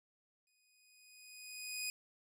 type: tone with exponential growth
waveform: 15% pulse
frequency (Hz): 2489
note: D#7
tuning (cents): 0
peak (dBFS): -30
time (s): 0.47-1.9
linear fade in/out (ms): 1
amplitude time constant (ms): 310
effects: none